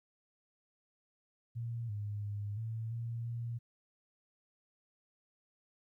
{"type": "tone with pitch steps", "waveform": "sine", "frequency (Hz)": [116.8, 103.6, 102.8, 112.5, 116.4, 117.6], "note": ["A#2", "G#2", "G#2", "A2", "A#2", "A#2"], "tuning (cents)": [4, -4, -17, 39, -2, 16], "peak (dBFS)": -36, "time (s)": [1.55, 3.59], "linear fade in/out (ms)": 20, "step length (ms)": 340, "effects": ["13-bit"]}